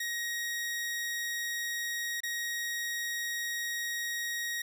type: tone with dropouts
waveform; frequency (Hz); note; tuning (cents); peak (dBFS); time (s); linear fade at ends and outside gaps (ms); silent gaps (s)
sawtooth; 1885; A#6; +19; -29; 0-4.62; 5; 2.205-2.233
effects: none